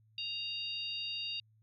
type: harmonic tone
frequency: 932.3 Hz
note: A#5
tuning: in tune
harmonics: 3 / 4 / 5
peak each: -39 / -41 / -43 dBFS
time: 0.18-1.4 s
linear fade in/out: 2 ms
effects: added 109 Hz sine -64 dBFS peak until 1.62 s